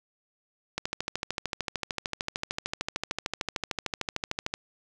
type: click train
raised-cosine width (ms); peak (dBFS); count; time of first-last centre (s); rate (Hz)
0.2; -12; 51; 0.78-4.539; 13.3
effects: none